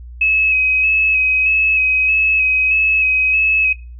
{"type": "tone with vibrato", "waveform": "sine", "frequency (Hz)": 2559, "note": "D#7", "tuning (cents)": 48, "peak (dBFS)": -11, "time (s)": [0.21, 3.73], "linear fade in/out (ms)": 5, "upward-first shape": "square", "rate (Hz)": 1.6, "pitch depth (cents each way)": 19, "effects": ["noise-tail reverb RT60 0.3 s tail -20 dB re dry", "added 60 Hz sine -31 dBFS peak until 3.99 s"]}